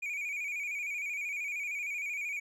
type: tone with vibrato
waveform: triangle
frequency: 2349 Hz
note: D7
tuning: in tune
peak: -32 dBFS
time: 0.02-2.4 s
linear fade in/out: 10 ms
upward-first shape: square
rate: 13 Hz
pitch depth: 60 cents each way
effects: none